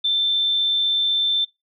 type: tone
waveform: sine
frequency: 3552 Hz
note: A7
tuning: 16 cents sharp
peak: -17 dBFS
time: 0.04-1.45 s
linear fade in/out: 10 ms
effects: noise-tail reverb RT60 0.2 s tail -21 dB re dry